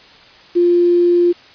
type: tone with quantisation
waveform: sine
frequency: 349.2 Hz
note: F4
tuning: in tune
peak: -9 dBFS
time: 0.55-1.33 s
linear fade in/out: 20 ms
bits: 6
effects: white hiss -43 dBFS RMS until 1.54 s + resampled to 11025 Hz